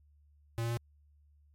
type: tone with pitch steps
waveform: square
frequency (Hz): 115.4 / 116.67 / 117.96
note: A#2 / A#2 / A#2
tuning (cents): -17 / +2 / +21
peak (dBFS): -32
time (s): 0.58-0.772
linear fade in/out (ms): 0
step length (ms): 64
effects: added 73 Hz sine -61 dBFS peak until 1.54 s + MP3 64 kbps